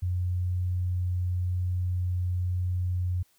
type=tone; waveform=sine; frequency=90.1 Hz; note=F#2; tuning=45 cents flat; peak=-25 dBFS; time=0.02-3.23 s; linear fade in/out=10 ms; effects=white hiss -66 dBFS RMS until 3.38 s